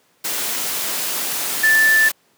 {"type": "tone in noise", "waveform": "sine", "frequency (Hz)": 1760, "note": "A6", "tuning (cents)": 0, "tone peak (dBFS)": -11, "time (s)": [1.63, 2.09], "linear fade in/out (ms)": 10, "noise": "white", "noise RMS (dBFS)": -23, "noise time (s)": [0.24, 2.12], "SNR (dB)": 9, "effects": ["pink hiss -59 dBFS RMS until 2.37 s", "high-pass 200 Hz 12 dB/octave"]}